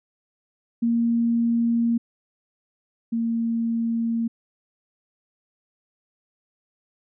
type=tone pair in turn; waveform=sine; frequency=233.1 / 230 Hz; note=A#3 / A#3; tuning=0 / -23 cents; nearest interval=unison; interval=23 cents; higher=first; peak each=-18 / -21 dBFS; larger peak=first; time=0.82-1.98 / 3.12-4.28 s; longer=neither; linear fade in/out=10 ms; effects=none